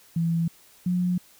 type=tone pair in turn; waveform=sine; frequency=166.6 / 179.29 Hz; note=E3 / F3; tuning=+19 / +46 cents; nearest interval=minor second; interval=127 cents; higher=second; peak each=-21 dBFS; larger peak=neither; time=0.16-0.48 / 0.86-1.18 s; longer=neither; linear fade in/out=5 ms; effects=white hiss -55 dBFS RMS until 1.39 s